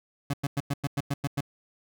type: tone bursts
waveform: 30% pulse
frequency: 141 Hz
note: C#3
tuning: 30 cents sharp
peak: -23 dBFS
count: 9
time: 0.3-1.408 s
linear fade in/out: 5 ms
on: 36 ms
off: 98 ms
effects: none